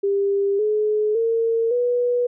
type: tone with pitch steps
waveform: sine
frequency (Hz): 398.4 / 425.1 / 456.6 / 487.7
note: G4 / G#4 / A#4 / B4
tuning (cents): +28 / +40 / -36 / -22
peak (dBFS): -17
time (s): 0.03-2.27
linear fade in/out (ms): 10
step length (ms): 560
effects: none